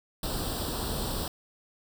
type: noise with comb filter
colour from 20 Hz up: pink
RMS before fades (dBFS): -32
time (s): 0.23-1.28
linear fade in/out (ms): 2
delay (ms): 0.23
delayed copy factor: +0.8
effects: none